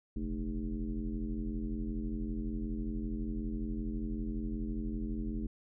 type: tone with frequency modulation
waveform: sine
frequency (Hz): 134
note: C3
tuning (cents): +42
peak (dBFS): -33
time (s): 0.16-5.47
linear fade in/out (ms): 5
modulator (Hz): 85.3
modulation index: 2.1
effects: none